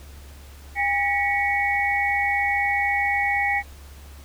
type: tone cluster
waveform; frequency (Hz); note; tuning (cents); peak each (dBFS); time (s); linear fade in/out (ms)
sine; 807 / 1928 / 2228; G#5 / B6 / C#7; -50 / -42 / +8; -24; 0.75-3.63; 50
effects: added 70 Hz sine -41 dBFS peak until 4.24 s + pink hiss -49 dBFS RMS until 4.24 s